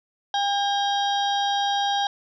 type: harmonic tone with a mistuned harmonic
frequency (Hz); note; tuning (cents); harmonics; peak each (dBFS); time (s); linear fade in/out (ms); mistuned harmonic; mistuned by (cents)
805; G5; +46; 1 / 2 / 4 / 5 / 6 / 7; -22 / -32 / -29 / -31 / -41 / -39; 0.34-2.07; 2; 5; -97
effects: none